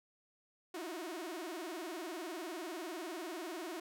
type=tone with vibrato; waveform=sawtooth; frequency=339.7 Hz; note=F4; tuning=48 cents flat; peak=-37 dBFS; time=0.74-3.8 s; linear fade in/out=5 ms; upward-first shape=sine; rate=20 Hz; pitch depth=170 cents each way; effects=none